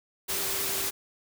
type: tone in noise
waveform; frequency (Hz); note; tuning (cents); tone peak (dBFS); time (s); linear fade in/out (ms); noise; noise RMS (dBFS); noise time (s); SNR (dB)
sine; 390; G4; -9; -41; 0.28-0.91; 20; white; -30; 0.28-0.91; -14
effects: none